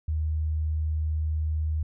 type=tone; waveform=sine; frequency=77.78 Hz; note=D#2; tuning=in tune; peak=-24 dBFS; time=0.08-1.83 s; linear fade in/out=5 ms; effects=none